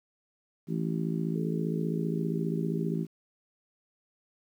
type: harmonic tone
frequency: 55.1 Hz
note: A1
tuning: 3 cents sharp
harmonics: 3 / 4 / 5 / 6 / 7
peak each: -30 / -34 / -38 / -38 / -39 dBFS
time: 0.67-3.07 s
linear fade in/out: 50 ms
type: tone with pitch glide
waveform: sine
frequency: 427.3 to 403.3 Hz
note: G#4 to G4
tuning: +49 to +49 cents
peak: -38 dBFS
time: 1.35-2.95 s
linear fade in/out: 10 ms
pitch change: -100 cents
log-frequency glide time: 1.82-2.34 s
effects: 10-bit